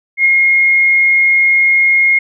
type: tone with ADSR envelope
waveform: sine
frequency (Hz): 2146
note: C7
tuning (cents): +43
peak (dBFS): -5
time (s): 0.17-2.19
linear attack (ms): 80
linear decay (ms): 14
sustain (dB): -2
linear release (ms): 9
effects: none